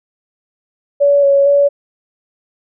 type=tone with pitch steps; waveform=sine; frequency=569 / 558 / 568 Hz; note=C#5 / C#5 / C#5; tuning=+45 / +11 / +42 cents; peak=-7 dBFS; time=1-1.69 s; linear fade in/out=20 ms; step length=230 ms; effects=none